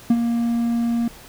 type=tone with ADSR envelope; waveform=triangle; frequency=234.4 Hz; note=A#3; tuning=10 cents sharp; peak=-8 dBFS; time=0.1-1.08 s; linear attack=5 ms; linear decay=47 ms; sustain=-8 dB; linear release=3 ms; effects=pink hiss -43 dBFS RMS until 1.28 s